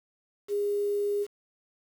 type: tone with quantisation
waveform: sine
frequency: 408.9 Hz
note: G#4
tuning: 27 cents flat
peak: -25 dBFS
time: 0.48-1.27 s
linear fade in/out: 50 ms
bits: 8
effects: none